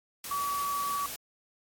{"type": "tone in noise", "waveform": "sine", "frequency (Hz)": 1140, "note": "C#6", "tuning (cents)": 48, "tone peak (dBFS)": -29, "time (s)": [0.31, 1.06], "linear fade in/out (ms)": 2, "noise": "white", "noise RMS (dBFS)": -39, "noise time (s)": [0.24, 1.16], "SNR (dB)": 7, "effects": ["AAC 64 kbps"]}